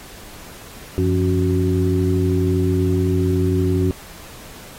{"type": "harmonic tone with a mistuned harmonic", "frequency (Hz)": 92.5, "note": "F#2", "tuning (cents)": 0, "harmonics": [1, 2, 3, 4], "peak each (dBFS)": [-18, -23, -22, -21], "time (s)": [0.98, 3.91], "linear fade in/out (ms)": 0, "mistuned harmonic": 2, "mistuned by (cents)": -110, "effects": ["pink hiss -40 dBFS RMS until 4.78 s", "AAC 48 kbps"]}